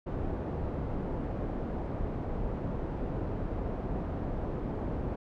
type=low-pass noise; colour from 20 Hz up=pink; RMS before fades=-34 dBFS; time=0.06-5.16 s; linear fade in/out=10 ms; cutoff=640 Hz; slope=12 dB/octave; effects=none